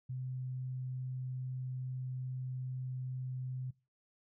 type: tone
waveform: sine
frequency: 128.4 Hz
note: C3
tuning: 32 cents flat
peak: -37 dBFS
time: 0.09-3.71 s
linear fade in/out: 10 ms
effects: noise-tail reverb RT60 0.3 s tail -22 dB re dry